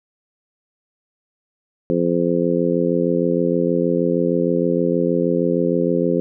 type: harmonic tone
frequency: 86.4 Hz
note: F2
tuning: 18 cents flat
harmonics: 2 / 3 / 4 / 5 / 6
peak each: -22 / -22 / -22 / -22 / -22 dBFS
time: 1.9-6.2 s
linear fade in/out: 0 ms
effects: none